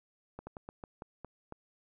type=slowing click train; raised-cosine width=1 ms; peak=-29 dBFS; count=8; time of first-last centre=0.39-1.524 s; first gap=80 ms; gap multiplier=1.23; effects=none